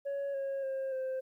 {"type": "tone with pitch steps", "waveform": "sine", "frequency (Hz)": [559, 546.5, 534.4, 522.5], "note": ["C#5", "C#5", "C5", "C5"], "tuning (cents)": [14, -25, 36, -2], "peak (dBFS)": -30, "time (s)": [0.05, 1.21], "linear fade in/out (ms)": 20, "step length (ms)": 290, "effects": ["tanh soft clip ceiling -32 dBFS", "12-bit"]}